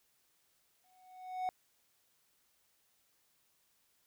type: tone with exponential growth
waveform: triangle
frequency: 740 Hz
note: F#5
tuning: in tune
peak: -29 dBFS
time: 0.84-1.49 s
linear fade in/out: 0 ms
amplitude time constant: 140 ms
effects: white hiss -74 dBFS RMS until 4.06 s